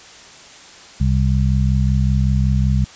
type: harmonic tone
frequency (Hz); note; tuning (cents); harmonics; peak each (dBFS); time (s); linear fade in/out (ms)
65.3; C2; -3; 1 / 2 / 3; -16 / -17 / -21; 1-2.85; 10
effects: white hiss -41 dBFS RMS until 2.95 s + resampled to 16000 Hz